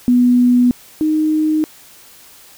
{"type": "tone pair in turn", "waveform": "sine", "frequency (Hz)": [246, 309.9], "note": ["B3", "D#4"], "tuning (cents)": [-7, -7], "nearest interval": "major third", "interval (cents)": 400, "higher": "second", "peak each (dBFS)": [-8, -12], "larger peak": "first", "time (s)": [[0.08, 0.71], [1.01, 1.64]], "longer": "neither", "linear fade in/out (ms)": 0, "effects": ["white hiss -43 dBFS RMS until 2.57 s"]}